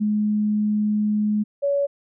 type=tone pair in turn; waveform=sine; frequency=210.7 / 564.6 Hz; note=G#3 / C#5; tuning=+25 / +32 cents; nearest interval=octave + perfect fourth; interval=1707 cents; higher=second; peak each=-18 dBFS; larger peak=neither; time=0-1.44 / 1.62-1.87 s; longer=first; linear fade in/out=20 ms; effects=none